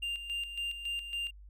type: tone with tremolo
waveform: triangle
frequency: 2794 Hz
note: F7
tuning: in tune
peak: -31 dBFS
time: 0.02-1.31 s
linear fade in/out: 10 ms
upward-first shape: square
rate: 3.6 Hz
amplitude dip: 60%
effects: added 50 Hz sine -49 dBFS peak until 1.49 s